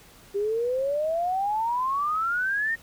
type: exponential sweep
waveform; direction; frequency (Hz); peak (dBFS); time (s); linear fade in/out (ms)
sine; up; 394.5 to 1864.7; -23; 0.34-2.76; 20
effects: pink hiss -52 dBFS RMS until 2.82 s